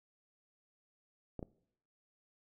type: clicks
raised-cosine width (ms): 2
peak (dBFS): -28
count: 2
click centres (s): 1.393 / 1.428
effects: noise-tail reverb RT60 0.7 s tail -21 dB re dry